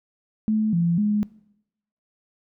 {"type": "tone with pitch steps", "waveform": "sine", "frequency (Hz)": [216.3, 170.2, 209.1], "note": ["A3", "F3", "G#3"], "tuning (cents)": [-29, -44, 12], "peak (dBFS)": -18, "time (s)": [0.48, 1.23], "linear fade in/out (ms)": 0, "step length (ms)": 250, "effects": ["noise-tail reverb RT60 0.8 s tail -21 dB re dry"]}